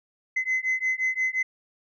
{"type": "beating tone pair", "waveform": "sine", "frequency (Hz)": [2040, 2045.7], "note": ["C7", "C7"], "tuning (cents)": [-44, -40], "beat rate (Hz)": 5.7, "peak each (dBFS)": -25, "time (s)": [0.36, 1.43], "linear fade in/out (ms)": 10, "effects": ["tanh soft clip ceiling -19 dBFS"]}